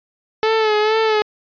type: tone with vibrato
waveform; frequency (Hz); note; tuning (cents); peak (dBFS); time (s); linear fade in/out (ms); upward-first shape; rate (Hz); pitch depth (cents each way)
sawtooth; 433.2; A4; -27; -10; 0.43-1.22; 0; sine; 2.2; 46
effects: resampled to 11025 Hz